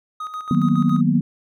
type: tone with tremolo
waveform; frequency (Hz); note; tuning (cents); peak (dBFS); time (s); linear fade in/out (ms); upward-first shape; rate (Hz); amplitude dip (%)
triangle; 1251; D#6; +9; -24; 0.2-1.01; 5; square; 7.2; 60
type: chord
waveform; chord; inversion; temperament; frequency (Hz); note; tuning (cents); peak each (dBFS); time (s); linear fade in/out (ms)
sine; B major seventh; first; equal; 155.56 / 185 / 233.1 / 246.9; D#3 / F#3 / A#3 / B3; 0 / 0 / 0 / 0; -20; 0.51-1.21; 2
effects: none